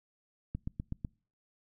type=click train; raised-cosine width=5 ms; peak=-23 dBFS; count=5; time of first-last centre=0.55-1.048 s; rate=8.03 Hz; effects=noise-tail reverb RT60 0.4 s tail -26 dB re dry